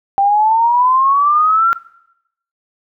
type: exponential sweep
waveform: sine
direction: up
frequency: 784 to 1384 Hz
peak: -9 dBFS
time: 0.18-1.73 s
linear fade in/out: 0 ms
effects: noise-tail reverb RT60 0.8 s tail -20 dB re dry